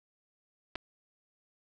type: clicks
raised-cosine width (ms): 0.3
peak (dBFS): -21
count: 2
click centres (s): 0.755 / 0.758
effects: none